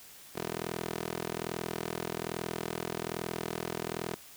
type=tone with high-pass filter; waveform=15% pulse; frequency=41.2 Hz; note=E1; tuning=in tune; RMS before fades=-37 dBFS; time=0.35-4.16 s; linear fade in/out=10 ms; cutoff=280 Hz; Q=1.2; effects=white hiss -52 dBFS RMS until 4.36 s